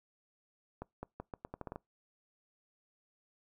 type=accelerating click train; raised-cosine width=1 ms; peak=-27 dBFS; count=10; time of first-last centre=0.82-1.759 s; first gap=210 ms; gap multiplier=0.81; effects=noise-tail reverb RT60 0.2 s tail -25 dB re dry

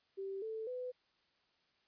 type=tone with pitch steps; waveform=sine; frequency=388.9 / 441.6 / 501.4 Hz; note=G4 / A4 / B4; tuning=-14 / +6 / +26 cents; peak=-39 dBFS; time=0.17-0.92 s; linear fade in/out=20 ms; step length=250 ms; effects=white hiss -75 dBFS RMS until 1.87 s + resampled to 11025 Hz

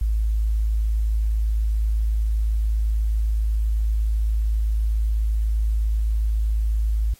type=tone; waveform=sine; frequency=53.9 Hz; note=A1; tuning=35 cents flat; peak=-18 dBFS; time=0.01-7.14 s; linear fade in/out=5 ms; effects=white hiss -54 dBFS RMS until 7.19 s + AAC 48 kbps

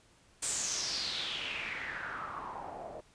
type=noise with low-pass filter sweep; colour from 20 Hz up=white; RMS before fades=-38 dBFS; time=0.42-3.01 s; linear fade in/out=10 ms; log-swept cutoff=8400 to 580 Hz; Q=4.9; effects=pink hiss -64 dBFS RMS until 3.14 s + resampled to 22050 Hz

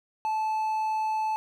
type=tone with hard clipping; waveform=triangle; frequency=871 Hz; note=A5; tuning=18 cents flat; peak=-26 dBFS; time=0.25-1.36 s; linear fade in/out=0 ms; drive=6 dB; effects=none

